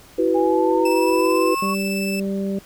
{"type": "chord", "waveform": "sine", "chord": "E suspended second", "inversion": "none", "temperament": "equal with one note detuned", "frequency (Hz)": [329.6, 376.5, 493.9], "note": ["E4", "F#4", "B4"], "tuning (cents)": [0, 30, 0], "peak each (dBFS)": -20, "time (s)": [0.18, 1.55], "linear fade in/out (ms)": 10}
{"type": "linear sweep", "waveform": "sine", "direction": "up", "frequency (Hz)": [810, 1114], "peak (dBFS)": -22, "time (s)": [0.34, 1.75], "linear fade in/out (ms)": 20}
{"type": "tone with tremolo", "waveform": "sawtooth", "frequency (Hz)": 2637, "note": "E7", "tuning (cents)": 0, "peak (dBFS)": -22, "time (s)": [0.85, 2.2], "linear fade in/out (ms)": 5, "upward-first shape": "triangle", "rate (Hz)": 18, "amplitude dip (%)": 35}
{"type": "harmonic tone", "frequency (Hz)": 196, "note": "G3", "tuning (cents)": 0, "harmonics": [1, 2, 3], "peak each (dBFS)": [-22, -28, -32], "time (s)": [1.62, 2.59], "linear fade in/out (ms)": 5}
{"effects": ["pink hiss -47 dBFS RMS until 2.65 s"]}